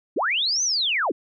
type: linear two-way sweep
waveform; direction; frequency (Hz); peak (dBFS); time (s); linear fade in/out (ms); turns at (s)
sine; up then down; 196 to 6272 to 196; -20; 0.16-1.12; 10; 0.63
effects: none